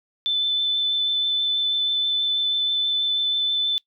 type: tone with vibrato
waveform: sine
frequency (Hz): 3520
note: A7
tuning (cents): 0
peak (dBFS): -19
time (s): 0.26-3.78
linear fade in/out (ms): 0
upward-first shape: triangle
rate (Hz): 6.2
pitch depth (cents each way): 11
effects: noise-tail reverb RT60 0.1 s tail -22 dB re dry